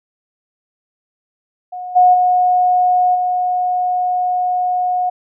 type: tone with level steps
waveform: sine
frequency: 726 Hz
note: F#5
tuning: 33 cents flat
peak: -24 / -6 / -10 / -14 dBFS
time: 1.72-5.1 s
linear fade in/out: 10 ms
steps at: 1.95 / 2.13 / 3.14 s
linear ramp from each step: 20 ms
effects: none